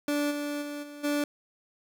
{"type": "tone with level steps", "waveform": "30% pulse", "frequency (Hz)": 291.4, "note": "D4", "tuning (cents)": -13, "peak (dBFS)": [-23, -28, -32, -39, -23], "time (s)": [0.08, 1.24], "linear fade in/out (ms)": 2, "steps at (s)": [0.3, 0.61, 0.82, 1.03], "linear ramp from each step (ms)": 20, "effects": []}